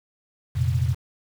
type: chord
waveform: sine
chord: F suspended fourth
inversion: none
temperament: equal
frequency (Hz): 87.31 / 116.54 / 130.81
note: F2 / Bb2 / C3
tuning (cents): 0 / 0 / 0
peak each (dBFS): -24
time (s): 0.55-0.95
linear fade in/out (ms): 20
effects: 7-bit